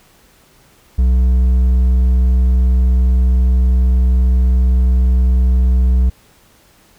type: tone with hard clipping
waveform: triangle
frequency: 62.6 Hz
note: B1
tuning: 24 cents sharp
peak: -10 dBFS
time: 0.98-6.1 s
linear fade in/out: 10 ms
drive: 7 dB
effects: pink hiss -50 dBFS RMS until 6.98 s

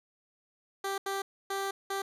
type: tone bursts at uneven times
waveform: 15% pulse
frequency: 392 Hz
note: G4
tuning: in tune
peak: -25 dBFS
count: 4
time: 0.84-0.98 / 1.06-1.22 / 1.5-1.71 / 1.9-2.02 s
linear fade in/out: 5 ms
effects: resampled to 32000 Hz

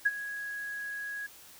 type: tone with ADSR envelope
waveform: sine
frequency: 1661.2 Hz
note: G#6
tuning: in tune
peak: -20 dBFS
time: 0.05-1.27 s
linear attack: 12 ms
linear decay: 37 ms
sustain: -15 dB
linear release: 12 ms
effects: white hiss -53 dBFS RMS until 1.59 s

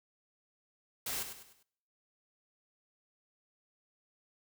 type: noise with echo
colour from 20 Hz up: white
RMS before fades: -37 dBFS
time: 1.06-1.23 s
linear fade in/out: 5 ms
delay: 100 ms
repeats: 4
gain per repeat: -8 dB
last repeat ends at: 1.63 s
effects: noise-tail reverb RT60 0.8 s tail -26 dB re dry

